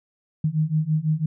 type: beating tone pair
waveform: sine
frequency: 152.5 / 158.5 Hz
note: D#3 / D#3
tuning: -34 / +32 cents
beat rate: 6 Hz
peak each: -23 / -22 dBFS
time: 0.44-1.26 s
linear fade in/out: 5 ms
effects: none